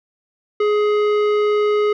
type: tone with tanh clipping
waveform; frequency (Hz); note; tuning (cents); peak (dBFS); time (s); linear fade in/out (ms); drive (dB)
sine; 418.9; G#4; +15; -16; 0.6-1.93; 5; 14
effects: none